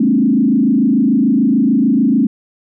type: tone with frequency modulation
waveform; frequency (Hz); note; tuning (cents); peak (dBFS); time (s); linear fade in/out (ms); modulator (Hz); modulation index
sine; 247.2; B3; +2; -9; 0-2.27; 5; 26.8; 1.7
effects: none